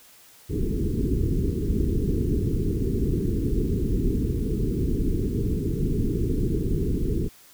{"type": "low-pass noise", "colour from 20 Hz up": "pink", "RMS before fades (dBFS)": -24, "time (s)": [0.49, 7.29], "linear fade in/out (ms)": 20, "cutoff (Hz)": 440, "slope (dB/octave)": 96, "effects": ["white hiss -52 dBFS RMS until 7.53 s"]}